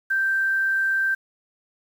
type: tone with quantisation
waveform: sine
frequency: 1567 Hz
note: G6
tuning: 1 cent flat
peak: -19 dBFS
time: 0.1-1.15 s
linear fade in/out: 10 ms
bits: 8
effects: none